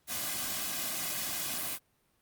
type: noise with comb filter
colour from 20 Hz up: white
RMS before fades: -35 dBFS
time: 0.07-1.79 s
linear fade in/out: 50 ms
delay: 2.2 ms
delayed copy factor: -0.6
effects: pink hiss -72 dBFS RMS until 2.21 s + Opus 48 kbps